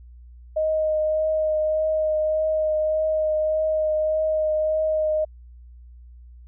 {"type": "tone with vibrato", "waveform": "sine", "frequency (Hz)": 622.3, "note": "D#5", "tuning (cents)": 0, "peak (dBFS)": -19, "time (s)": [0.56, 5.25], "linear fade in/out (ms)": 10, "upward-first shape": "triangle", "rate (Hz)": 1.7, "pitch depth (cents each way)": 15, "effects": ["added 60 Hz sine -42 dBFS peak until 6.47 s"]}